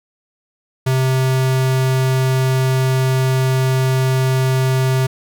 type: tone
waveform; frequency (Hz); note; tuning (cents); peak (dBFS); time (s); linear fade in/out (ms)
square; 130.81; C3; 0; -14; 0.86-5.07; 10
effects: 9-bit